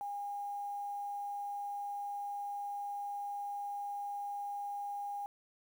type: tone with quantisation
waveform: sine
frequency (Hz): 812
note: G#5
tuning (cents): -39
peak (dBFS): -37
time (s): 0.01-5.26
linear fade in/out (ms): 0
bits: 10
effects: none